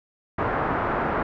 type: low-pass noise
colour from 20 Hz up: white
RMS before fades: -25 dBFS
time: 0.38-1.23 s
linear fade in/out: 5 ms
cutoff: 1400 Hz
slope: 24 dB/octave
effects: none